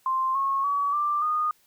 sine tone with pitch steps, 1050 / 1092.1 / 1135.8 / 1181.3 / 1228.6 Hz, C6 / C#6 / C#6 / D6 / D#6, +6 / -26 / +42 / +10 / -22 cents, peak -22 dBFS, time 0.06-1.51 s, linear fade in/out 2 ms, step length 290 ms, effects white hiss -63 dBFS RMS until 1.66 s

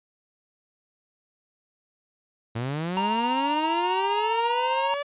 sawtooth linear sweep, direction up, 110 to 580 Hz, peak -23 dBFS, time 2.55-5.03 s, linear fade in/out 10 ms
square tone with tremolo, 932.3 Hz, A#5, in tune, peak -23 dBFS, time 2.97-4.94 s, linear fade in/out 0 ms, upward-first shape sine, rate 15 Hz, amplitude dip 30%
effects resampled to 8000 Hz

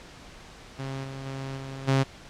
sawtooth tone with level steps, 134.7 Hz, C#3, 49 cents flat, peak -28 / -32 / -29 / -32 / -16 dBFS, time 0.78-2.04 s, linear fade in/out 20 ms, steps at 1.03 / 1.25 / 1.56 / 1.87 s, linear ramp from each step 20 ms, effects pink hiss -47 dBFS RMS until 2.29 s + low-pass 6000 Hz 12 dB/octave

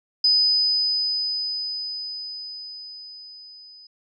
sine tone with level ramp, 5000 Hz, D#8, 8 cents sharp, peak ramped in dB -14 to -44 dBFS, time 0.24-3.87 s, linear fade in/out 5 ms, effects none

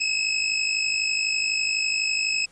25% pulse tone pair together, 2548 / 2600 Hz, D#7 / E7, +41 / -24 cents, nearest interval unison, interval 35 cents, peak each -21 dBFS, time 0-2.46 s, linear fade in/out 10 ms, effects pink hiss -56 dBFS RMS until 2.51 s + resampled to 22050 Hz

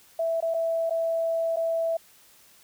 sine tone with dropouts, 659.3 Hz, E5, in tune, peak -23 dBFS, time 0.19-1.97 s, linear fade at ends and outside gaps 5 ms, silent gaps 0.405-0.424 / 0.54-0.544 / 0.897-0.906 / 1.561-1.568 s, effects white hiss -56 dBFS RMS until 2.63 s

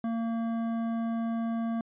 sine tone with hard clipping, 228.8 Hz, A#3, 32 cents flat, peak -30 dBFS, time 0.04-1.81 s, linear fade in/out 2 ms, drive 11 dB, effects resampled to 8000 Hz

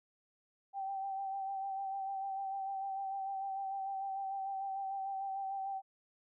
sine tone with vibrato, 779 Hz, G5, 11 cents flat, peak -36 dBFS, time 0.73-5.82 s, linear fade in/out 50 ms, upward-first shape sine, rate 6.7 Hz, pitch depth 27 cents each way, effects none

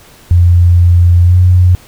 sine tone with pitch glide, 87.31 to 90.23 Hz, F2 to F#2, 0 to -43 cents, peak -3 dBFS, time 0.31-1.75 s, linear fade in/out 0 ms, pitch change +57 cents, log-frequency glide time 1.23-1.37 s, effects pink hiss -40 dBFS RMS until 1.87 s

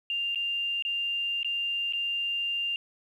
sine tone with dropouts, 2794 Hz, F7, in tune, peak -27 dBFS, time 0.1-2.76 s, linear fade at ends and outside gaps 1 ms, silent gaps 0.348-0.357 / 0.824-0.85 / 1.431-1.446 / 1.925-1.934 s, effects 10-bit

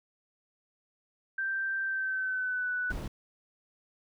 sine tone with pitch glide, 1568 to 1486 Hz, G6 to F#6, 0 to +7 cents, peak -29 dBFS, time 1.38-2.92 s, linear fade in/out 5 ms, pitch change -93 cents, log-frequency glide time 1.83-2.71 s
brown noise, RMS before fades -36 dBFS, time 2.9-3.08 s, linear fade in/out 5 ms
effects none

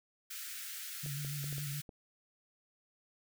white high-pass noise, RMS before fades -44 dBFS, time 0.3-1.82 s, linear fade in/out 10 ms, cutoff 1300 Hz, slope 96 dB/octave
sine tone with vibrato, 143.2 Hz, D3, 43 cents flat, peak -38 dBFS, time 1.03-1.81 s, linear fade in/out 10 ms, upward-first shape square, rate 7.1 Hz, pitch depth 41 cents each way
clicks, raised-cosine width 2 ms, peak -36 dBFS, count 6, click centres 1.062 / 1.248 / 1.442 / 1.527 / 1.582 / 1.892 s
effects none

